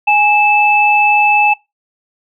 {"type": "tone pair together", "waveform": "sine", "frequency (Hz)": [830.6, 2627], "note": ["G#5", "E7"], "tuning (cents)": [0, -7], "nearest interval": "octave + minor sixth", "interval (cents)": 1993, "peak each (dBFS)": -10, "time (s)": [0.07, 1.54], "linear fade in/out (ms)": 10, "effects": ["noise-tail reverb RT60 0.2 s tail -21 dB re dry"]}